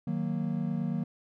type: chord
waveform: triangle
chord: D# minor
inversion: none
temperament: equal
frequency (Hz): 155.56 / 185 / 233.1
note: D#3 / F#3 / A#3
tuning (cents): 0 / 0 / 0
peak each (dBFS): -31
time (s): 0.07-1.04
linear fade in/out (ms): 5
effects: none